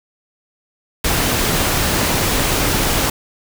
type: noise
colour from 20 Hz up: pink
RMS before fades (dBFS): -17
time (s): 1.04-3.1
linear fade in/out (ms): 5
effects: none